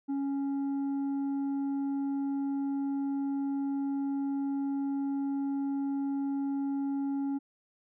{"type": "tone with tanh clipping", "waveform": "sine", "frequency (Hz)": 277.2, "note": "C#4", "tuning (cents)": 0, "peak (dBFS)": -30, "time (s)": [0.08, 7.39], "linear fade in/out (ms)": 20, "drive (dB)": 5, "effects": []}